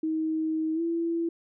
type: tone with pitch glide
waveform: sine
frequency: 316.6 to 334.7 Hz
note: D#4 to E4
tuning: +30 to +26 cents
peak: -25 dBFS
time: 0.03-1.29 s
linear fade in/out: 5 ms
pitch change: +96 cents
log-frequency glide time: 0.74-0.81 s
effects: none